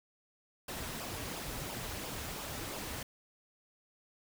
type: noise with flanger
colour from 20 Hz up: pink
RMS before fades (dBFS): -41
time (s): 0.68-3.03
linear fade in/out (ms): 5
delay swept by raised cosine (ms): 0.48 to 5.78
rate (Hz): 2.9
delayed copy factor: -0.55
effects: none